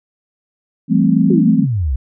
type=chord; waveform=sine; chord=A minor seventh; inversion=second; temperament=equal with one note detuned; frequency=168.28 / 196 / 220 / 261.6 Hz; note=E3 / G3 / A3 / C4; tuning=+36 / 0 / 0 / 0 cents; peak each=-15 dBFS; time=0.88-1.67 s; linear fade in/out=50 ms
type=exponential sweep; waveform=sine; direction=down; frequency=392 to 59 Hz; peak=-14 dBFS; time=1.3-1.96 s; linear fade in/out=5 ms
effects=none